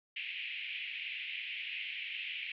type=band-pass noise; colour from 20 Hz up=white; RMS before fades=-41 dBFS; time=0.16-2.52 s; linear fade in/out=5 ms; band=2200 to 2900 Hz; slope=48 dB/octave; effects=none